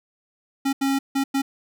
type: tone bursts at uneven times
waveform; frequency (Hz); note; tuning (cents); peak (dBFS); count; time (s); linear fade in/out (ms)
square; 272.9; C#4; -27; -20; 4; 0.65-0.73 / 0.81-0.99 / 1.15-1.24 / 1.34-1.42; 10
effects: none